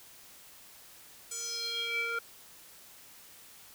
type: tone with band-pass filter sweep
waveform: square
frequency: 464.6 Hz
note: A#4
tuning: 6 cents flat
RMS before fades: -35 dBFS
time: 1.31-2.19 s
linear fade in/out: 5 ms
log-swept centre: 7800 to 1600 Hz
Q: 5.1
effects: white hiss -54 dBFS RMS until 3.74 s